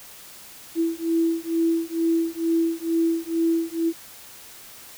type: beating tone pair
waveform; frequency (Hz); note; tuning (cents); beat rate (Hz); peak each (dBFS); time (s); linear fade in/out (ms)
sine; 329.6 / 331.8; E4 / E4; 0 / +11; 2.2; -23; 0.75-3.93; 50
effects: white hiss -44 dBFS RMS until 4.97 s